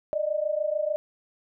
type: tone pair together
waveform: sine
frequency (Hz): 593 / 619.8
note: D5 / D#5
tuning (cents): +17 / -7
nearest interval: minor second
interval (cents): 76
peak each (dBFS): -27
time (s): 0.13-0.96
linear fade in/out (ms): 0
effects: none